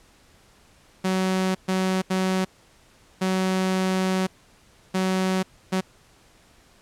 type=tone bursts at uneven times; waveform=sawtooth; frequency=187.5 Hz; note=F#3; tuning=23 cents sharp; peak=-17 dBFS; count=6; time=1.04-1.55 / 1.68-2.02 / 2.1-2.45 / 3.21-4.27 / 4.94-5.43 / 5.72-5.81 s; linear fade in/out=10 ms; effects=pink hiss -56 dBFS RMS until 6.81 s + low-pass 10000 Hz 12 dB/octave